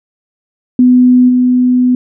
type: tone with level steps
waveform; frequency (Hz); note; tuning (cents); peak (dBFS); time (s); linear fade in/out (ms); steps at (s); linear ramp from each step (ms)
sine; 250; B3; +21; -3 / -6; 0.79-1.95; 2; 1.28; 20
effects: none